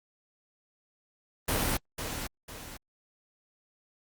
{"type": "noise with echo", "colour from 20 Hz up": "pink", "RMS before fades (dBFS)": -28, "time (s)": [1.48, 1.77], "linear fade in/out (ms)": 5, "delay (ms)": 500, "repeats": 2, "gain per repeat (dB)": -8, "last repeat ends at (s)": 2.77, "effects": ["Opus 32 kbps"]}